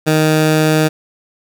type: tone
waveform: 15% pulse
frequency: 155.7 Hz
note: D#3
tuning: 2 cents sharp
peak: -4 dBFS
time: 0.06-0.89 s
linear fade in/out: 20 ms
effects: none